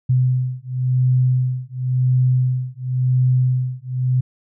sine beating tone pair, 126.9 / 127.84 Hz, B2 / C3, +47 / -40 cents, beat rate 0.94 Hz, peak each -18 dBFS, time 0.09-4.21 s, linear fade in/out 10 ms, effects none

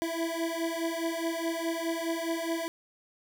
25% pulse beating tone pair, 328.8 / 333.6 Hz, E4 / E4, -4 / +21 cents, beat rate 4.8 Hz, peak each -29 dBFS, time 0.02-2.68 s, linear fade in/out 0 ms, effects none

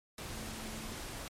sine tone in noise, 220 Hz, A3, in tune, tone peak -47 dBFS, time 0.33-0.94 s, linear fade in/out 2 ms, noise pink, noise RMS -43 dBFS, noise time 0.18-1.28 s, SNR -7 dB, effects low-pass 12000 Hz 12 dB/octave + MP3 64 kbps

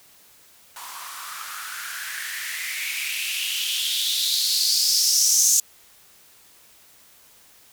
violet noise with band-pass filter sweep, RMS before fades -24 dBFS, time 0.76-5.6 s, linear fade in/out 2 ms, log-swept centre 950 to 6600 Hz, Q 5.5, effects white hiss -53 dBFS RMS until 7.72 s

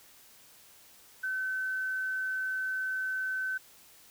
sine tone, 1526 Hz, G6, 47 cents flat, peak -30 dBFS, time 1.23-3.58 s, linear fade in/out 10 ms, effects white hiss -57 dBFS RMS until 4.1 s

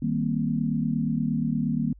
sine chord, C minor seventh, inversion first, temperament equal, 155.56 / 196 / 233.1 / 261.6 Hz, Eb3 / G3 / Bb3 / C4, 0 / 0 / 0 / 0 cents, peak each -28 / -30 / -26 / -32 dBFS, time 0.02-1.93 s, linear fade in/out 5 ms, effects added 50 Hz sine -47 dBFS peak until 1.99 s

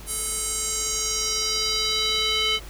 square tone with band-pass filter sweep, 435 Hz, A4, 20 cents flat, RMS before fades -25 dBFS, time 0.06-2.6 s, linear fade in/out 50 ms, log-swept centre 10000 to 3100 Hz, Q 3.2, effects added 50 Hz sine -40 dBFS peak until 2.69 s + pink hiss -44 dBFS RMS until 2.69 s

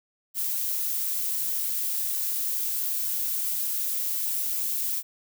violet noise, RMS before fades -28 dBFS, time 0.34-5.03 s, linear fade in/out 50 ms, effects none

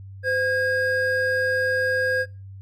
triangle tone pair together, 513.7 / 1631 Hz, C5 / G#6, -32 / -32 cents, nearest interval octave + minor sixth, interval 2000 cents, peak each -22 / -20 dBFS, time 0.23-2.26 s, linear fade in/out 50 ms, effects noise-tail reverb RT60 0.3 s tail -22 dB re dry + added 97 Hz sine -37 dBFS peak until 2.61 s

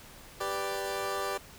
20% pulse chord, G major, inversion none, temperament equal, 392 / 493.9 / 587.3 Hz, G4 / B4 / D5, 0 / 0 / 0 cents, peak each -30 / -33 / -31 dBFS, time 0.4-1.38 s, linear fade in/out 10 ms, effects pink hiss -51 dBFS RMS until 1.58 s

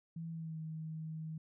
sine tone with pitch glide, 164.8 to 158.45 Hz, E3 to D#3, 0 to +32 cents, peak -40 dBFS, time 0.16-1.38 s, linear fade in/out 5 ms, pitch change -68 cents, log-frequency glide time 0.3-0.59 s, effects none

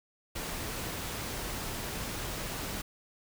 pink noise, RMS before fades -37 dBFS, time 0.35-2.82 s, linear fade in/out 10 ms, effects none

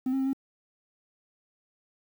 triangle tone with pitch steps, 257.6 / 268.1 / 265.7 / 270.1 Hz, C4 / C4 / C4 / C#4, -27 / +42 / +27 / -45 cents, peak -22 dBFS, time 0.06-0.332 s, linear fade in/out 5 ms, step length 68 ms, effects tanh soft clip ceiling -19 dBFS + 9-bit

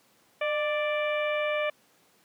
harmonic tone with a mistuned harmonic, 588 Hz, D5, 2 cents sharp, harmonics 1 / 2 / 3 / 4 / 5 / 6, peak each -27 / -35 / -36 / -33 / -41 / -48 dBFS, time 0.41-1.7 s, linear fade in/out 5 ms, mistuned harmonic 1, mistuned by +42 cents, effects pink hiss -63 dBFS RMS until 2.24 s + high-pass 200 Hz 12 dB/octave

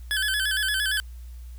25% pulse tone with vibrato, 1617 Hz, G#6, 47 cents flat, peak -19 dBFS, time 0.11-1 s, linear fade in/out 0 ms, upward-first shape square, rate 8.7 Hz, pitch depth 83 cents each way, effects added 60 Hz sine -37 dBFS peak until 1.58 s + white hiss -59 dBFS RMS until 1.58 s

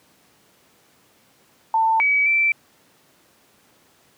sine tone with pitch steps, 893 / 2277 / 2334 Hz, A5 / C#7 / D7, +25 / +46 / -11 cents, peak -15 dBFS, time 1.74-2.52 s, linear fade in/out 2 ms, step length 260 ms, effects pink hiss -57 dBFS RMS until 4.17 s + high-pass 150 Hz 12 dB/octave

